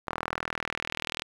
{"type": "tone with band-pass filter sweep", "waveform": "sawtooth", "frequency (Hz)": 40.41, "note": "E1", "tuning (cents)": -34, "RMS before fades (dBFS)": -36, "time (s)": [0.07, 1.23], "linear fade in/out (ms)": 0, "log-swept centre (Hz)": [1100, 3400], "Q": 1.6, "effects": ["9-bit"]}